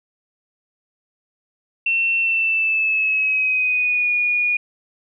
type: tone with pitch glide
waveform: sine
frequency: 2700 to 2447 Hz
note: E7 to D#7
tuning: +41 to -29 cents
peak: -16 dBFS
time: 1.86-4.57 s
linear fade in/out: 5 ms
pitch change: -170 cents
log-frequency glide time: 2.21-4.11 s
effects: none